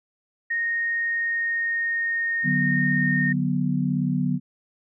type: tone with pitch glide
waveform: sine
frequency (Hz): 1857 to 1839.9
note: A#6 to A#6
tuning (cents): -7 to -23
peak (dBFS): -22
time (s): 0.5-3.33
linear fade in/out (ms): 10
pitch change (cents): -16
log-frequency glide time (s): 0.93-3.21
type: chord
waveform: sine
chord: B minor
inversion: first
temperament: just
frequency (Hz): 148.16 / 185.21 / 246.9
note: D3 / F#3 / B3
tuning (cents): +16 / +2 / 0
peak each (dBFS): -25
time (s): 2.43-4.4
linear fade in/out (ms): 50
effects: none